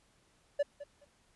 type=tone with echo; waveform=triangle; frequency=576 Hz; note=D5; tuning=34 cents flat; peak=-24 dBFS; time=0.59-0.63 s; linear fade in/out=10 ms; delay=210 ms; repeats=2; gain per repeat=-15 dB; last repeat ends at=1.05 s; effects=pink hiss -69 dBFS RMS until 1.35 s + resampled to 24000 Hz